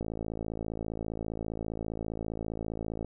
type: click train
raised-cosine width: 2 ms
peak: -22 dBFS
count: 168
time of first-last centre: 0.01-3.046 s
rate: 55 Hz
effects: none